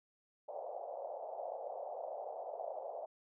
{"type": "band-pass noise", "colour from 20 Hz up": "pink", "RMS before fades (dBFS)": -44, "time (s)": [0.48, 3.06], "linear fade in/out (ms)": 10, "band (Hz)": [540, 760], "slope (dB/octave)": 48, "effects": []}